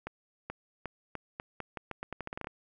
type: accelerating click train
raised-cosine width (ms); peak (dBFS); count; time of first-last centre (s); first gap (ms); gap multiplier
0.5; -22; 17; 0.07-2.471; 430; 0.83
effects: none